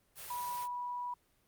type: band-stop noise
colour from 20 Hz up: white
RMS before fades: -46 dBFS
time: 0.15-0.68 s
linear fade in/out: 50 ms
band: 200 to 380 Hz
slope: 96 dB/octave
type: tone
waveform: sine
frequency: 978 Hz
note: B5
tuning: 17 cents flat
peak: -36 dBFS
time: 0.3-1.14 s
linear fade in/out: 5 ms
effects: pink hiss -72 dBFS RMS until 1.47 s + Opus 32 kbps